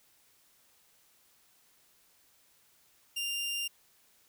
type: tone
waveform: sawtooth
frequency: 2794 Hz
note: F7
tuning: in tune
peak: -29 dBFS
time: 3.16-3.68 s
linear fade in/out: 10 ms
effects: white hiss -66 dBFS RMS until 4.28 s